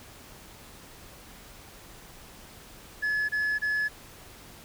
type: tone bursts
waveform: sine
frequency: 1709 Hz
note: G#6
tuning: 49 cents sharp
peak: -22 dBFS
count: 3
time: 3.02-3.886 s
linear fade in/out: 20 ms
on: 270 ms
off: 28 ms
effects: tanh soft clip ceiling -24 dBFS + pink hiss -49 dBFS RMS until 4.64 s